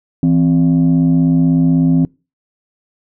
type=tone pair together; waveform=sine; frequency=164.9 / 261.1 Hz; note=E3 / C4; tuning=+1 / -3 cents; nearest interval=minor sixth; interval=796 cents; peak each=-10 dBFS; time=0.23-2.05 s; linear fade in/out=2 ms; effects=noise-tail reverb RT60 0.3 s tail -26 dB re dry + tanh soft clip ceiling -5 dBFS